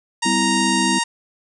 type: harmonic tone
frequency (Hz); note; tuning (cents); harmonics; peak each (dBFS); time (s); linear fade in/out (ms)
932.3; A#5; 0; 1 / 2 / 3 / 4 / 5 / 6 / 7 / 8 / 9 / 10; -22 / -25 / -27 / -28 / -29 / -30 / -30 / -31 / -32 / -32; 0.22-1.04; 10
type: chord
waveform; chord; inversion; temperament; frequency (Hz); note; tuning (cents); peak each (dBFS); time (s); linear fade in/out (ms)
sine; E minor; first; equal with one note detuned; 196 / 253.4 / 329.6; G3 / B3 / E4; 0 / +45 / 0; -23; 0.25-0.99; 10
effects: none